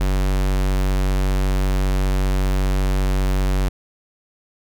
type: tone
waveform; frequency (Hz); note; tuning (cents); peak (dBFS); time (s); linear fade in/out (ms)
square; 47.4; F#1; +43; -17; 0-3.69; 10
effects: none